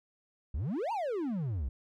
triangle exponential two-way sweep, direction up then down, 58.27 to 957 to 58.27 Hz, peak -29 dBFS, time 0.54-1.69 s, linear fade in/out 5 ms, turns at 0.92 s, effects none

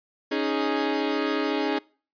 sawtooth chord, C# suspended second, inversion none, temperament equal, 277.2 / 311.1 / 415.3 Hz, C#4 / D#4 / G#4, 0 / 0 / 0 cents, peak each -24 dBFS, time 0.31-1.79 s, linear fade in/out 10 ms, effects noise-tail reverb RT60 0.4 s tail -24 dB re dry + resampled to 11025 Hz

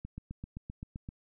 click train, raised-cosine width 5 ms, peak -28 dBFS, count 9, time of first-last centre 0.05-1.089 s, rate 7.7 Hz, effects none

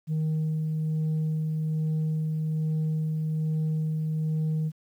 sine tone with tremolo, 156.5 Hz, D#3, 10 cents sharp, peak -21 dBFS, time 0.07-4.72 s, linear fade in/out 50 ms, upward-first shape sine, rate 1.2 Hz, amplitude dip 30%, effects tanh soft clip ceiling -23 dBFS + 10-bit

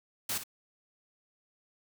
white noise with echo, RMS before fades -33 dBFS, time 0.29-0.38 s, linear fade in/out 5 ms, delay 57 ms, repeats 1, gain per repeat -10 dB, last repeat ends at 0.437 s, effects none

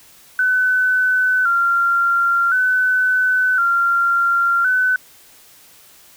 sine tone with vibrato, 1444 Hz, F#6, 43 cents flat, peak -13 dBFS, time 0.39-4.96 s, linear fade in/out 2 ms, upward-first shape square, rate 0.47 Hz, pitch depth 74 cents each way, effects white hiss -47 dBFS RMS until 6.16 s

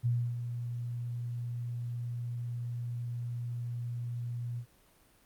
sine tone with ADSR envelope, 120 Hz, B2, 49 cents flat, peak -25 dBFS, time 0.03-4.66 s, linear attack 29 ms, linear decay 290 ms, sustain -9 dB, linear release 79 ms, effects pink hiss -64 dBFS RMS until 5.25 s + Opus 32 kbps

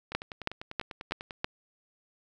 two click trains, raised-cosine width 0.3 ms, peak -23 / -12 dBFS, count 13 / 5, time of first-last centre 0.12-1.308 / 0.15-1.444 s, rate 10.1 / 3.09 Hz, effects none

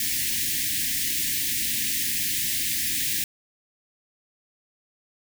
white band-stop noise, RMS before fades -26 dBFS, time 0-3.24 s, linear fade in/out 2 ms, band 340 to 1700 Hz, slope 96 dB/octave, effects none

